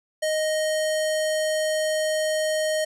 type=tone with low-pass filter; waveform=square; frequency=622.3 Hz; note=D#5; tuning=in tune; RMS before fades=-24 dBFS; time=0.22-2.85 s; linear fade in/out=10 ms; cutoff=9600 Hz; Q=1.5; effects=none